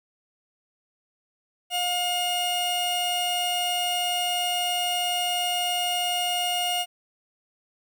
45% pulse tone pair together, 713 / 2852 Hz, F5 / F7, +36 / +36 cents, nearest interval 2 octaves, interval 2400 cents, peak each -27 dBFS, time 1.7-6.86 s, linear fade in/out 50 ms, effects 10-bit

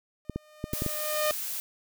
sawtooth tone with exponential growth, 609 Hz, D#5, 37 cents flat, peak -19 dBFS, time 0.25-1.31 s, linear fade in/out 0 ms, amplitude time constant 230 ms
clicks, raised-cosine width 3 ms, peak -17 dBFS, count 6, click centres 0.297 / 0.36 / 0.641 / 0.735 / 0.821 / 0.863 s
blue noise, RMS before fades -34 dBFS, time 0.73-1.6 s, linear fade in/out 0 ms
effects none

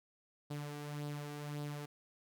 sawtooth tone with flanger, 146.8 Hz, D3, in tune, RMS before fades -43 dBFS, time 0.5-1.86 s, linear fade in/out 10 ms, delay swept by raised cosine 0.22 to 2.62 ms, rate 1.8 Hz, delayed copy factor +0.5, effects none

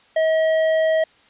triangle tone with tanh clipping, 638 Hz, D#5, 43 cents sharp, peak -17 dBFS, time 0.16-1.04 s, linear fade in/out 5 ms, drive 14 dB, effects white hiss -54 dBFS RMS until 1.29 s + resampled to 8000 Hz

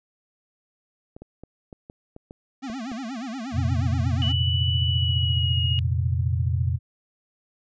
clicks, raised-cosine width 2 ms, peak -27 dBFS, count 9, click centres 1.165 / 1.22 / 1.436 / 1.728 / 1.899 / 2.164 / 2.309 / 2.7 / 2.917 s
square tone with vibrato, 244.8 Hz, B3, 15 cents flat, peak -31 dBFS, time 2.62-4.33 s, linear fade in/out 20 ms, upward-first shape sine, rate 8.4 Hz, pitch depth 210 cents each way
sine chord, F suspended fourth, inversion none, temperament just, 87.31 / 116.41 / 130.96 Hz, F2 / Bb2 / C3, 0 / -2 / +2 cents, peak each -23 / -26 / -27 dBFS, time 3.52-6.79 s, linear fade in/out 50 ms
sine tone with pitch glide, 2960 to 2876 Hz, F#7 to F#7, 0 to -50 cents, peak -25 dBFS, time 4.22-5.79 s, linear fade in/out 0 ms, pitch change -50 cents, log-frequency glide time 4.86-5.61 s
effects resampled to 16000 Hz

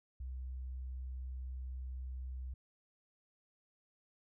sine tone, 64 Hz, C2, 38 cents flat, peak -40 dBFS, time 0.2-2.54 s, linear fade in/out 5 ms, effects none

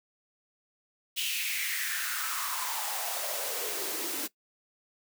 white noise with high-pass filter sweep, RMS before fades -33 dBFS, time 1.16-4.28 s, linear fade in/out 20 ms, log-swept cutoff 3000 to 280 Hz, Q 4.7, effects noise-tail reverb RT60 0.1 s tail -19 dB re dry

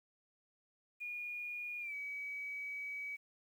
sine tone with pitch glide, 2438 to 2275 Hz, D#7 to C#7, -36 to +44 cents, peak -40 dBFS, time 1-3.17 s, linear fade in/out 20 ms, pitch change -120 cents, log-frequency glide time 1.8-1.94 s, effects 11-bit

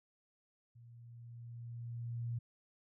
sine tone with level ramp, 118 Hz, A#2, 22 cents sharp, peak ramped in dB -55 to -35 dBFS, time 0.75-2.39 s, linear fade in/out 10 ms, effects none

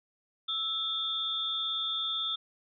sine tone cluster, 1317 / 3324 / 3562 Hz, E6 / G#7 / A7, -2 / +1 / +21 cents, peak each -40 / -36 / -31 dBFS, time 0.48-2.36 s, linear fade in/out 10 ms, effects none

